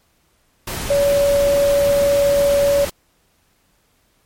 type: tone in noise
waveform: sine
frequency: 567 Hz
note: C#5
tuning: 39 cents sharp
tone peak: -12 dBFS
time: 0.9-2.85 s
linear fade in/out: 5 ms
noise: pink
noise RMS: -26 dBFS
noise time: 0.67-2.9 s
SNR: +11 dB
effects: pink hiss -61 dBFS RMS until 4.25 s + MP3 64 kbps